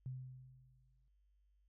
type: tone with exponential decay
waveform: sine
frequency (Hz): 128.8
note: C3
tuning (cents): -27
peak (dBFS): -40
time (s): 0.06-1.08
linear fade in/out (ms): 0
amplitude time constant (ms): 220
effects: added 50 Hz sine -70 dBFS peak until 1.68 s